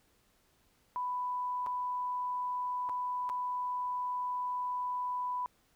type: tone with dropouts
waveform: sine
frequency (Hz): 993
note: B5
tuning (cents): +9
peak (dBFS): -32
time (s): 0.96-5.46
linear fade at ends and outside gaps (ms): 0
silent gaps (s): 1.663-1.669 / 2.89-2.895 / 3.292-3.298
effects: pink hiss -70 dBFS RMS until 5.75 s